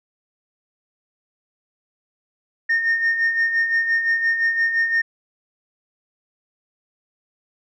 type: tone with tremolo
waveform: sine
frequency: 1831 Hz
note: A#6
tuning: 32 cents flat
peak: -13 dBFS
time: 2.69-5.02 s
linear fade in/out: 10 ms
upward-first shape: sine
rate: 5.8 Hz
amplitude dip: 60%
effects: tanh soft clip ceiling -13 dBFS